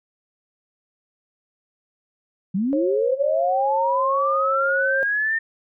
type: linear sweep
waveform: sine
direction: up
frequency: 176.8 to 1822 Hz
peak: -19 dBFS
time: 2.54-5.39 s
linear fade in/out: 10 ms
type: tone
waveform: sine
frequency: 542 Hz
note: C#5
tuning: 39 cents flat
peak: -22 dBFS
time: 2.73-5.03 s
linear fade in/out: 0 ms
effects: none